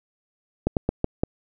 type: slowing click train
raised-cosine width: 2 ms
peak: -7 dBFS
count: 5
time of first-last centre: 0.67-1.235 s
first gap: 98 ms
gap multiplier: 1.25
effects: none